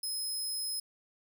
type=tone; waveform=20% pulse; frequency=5120 Hz; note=D#8; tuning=49 cents sharp; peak=-28 dBFS; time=0.03-0.8 s; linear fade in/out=5 ms; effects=none